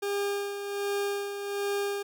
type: tone with tremolo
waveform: 40% pulse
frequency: 403.3 Hz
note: G4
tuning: 49 cents sharp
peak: -26 dBFS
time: 0.02-2.03 s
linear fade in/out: 10 ms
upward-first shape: sine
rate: 1.3 Hz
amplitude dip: 55%
effects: none